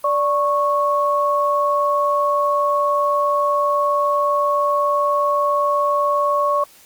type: tone pair together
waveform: sine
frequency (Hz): 584 / 1103.1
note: D5 / C#6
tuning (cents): -10 / -9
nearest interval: major seventh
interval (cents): 1101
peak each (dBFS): -19 / -17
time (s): 0.04-6.64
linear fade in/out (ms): 5
effects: white hiss -48 dBFS RMS until 6.85 s + Opus 32 kbps